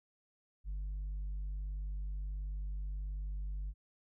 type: tone with tanh clipping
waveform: triangle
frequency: 49.29 Hz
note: G1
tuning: 10 cents sharp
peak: -37 dBFS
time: 0.64-3.74 s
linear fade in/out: 50 ms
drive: 7 dB
effects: none